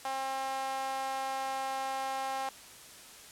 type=tone with high-pass filter; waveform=sawtooth; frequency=267.3 Hz; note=C4; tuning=37 cents sharp; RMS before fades=-35 dBFS; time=0.05-2.49 s; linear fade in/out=2 ms; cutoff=790 Hz; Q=3.5; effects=white hiss -51 dBFS RMS until 3.31 s + low-pass 11000 Hz 12 dB/octave